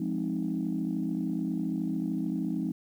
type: chord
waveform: sine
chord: F minor seventh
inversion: none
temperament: equal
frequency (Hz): 174.61 / 207.7 / 261.6 / 311.1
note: F3 / Ab3 / C4 / Eb4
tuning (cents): 0 / 0 / 0 / 0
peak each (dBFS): -33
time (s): 0-2.72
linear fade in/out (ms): 5
effects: tanh soft clip ceiling -20 dBFS + 10-bit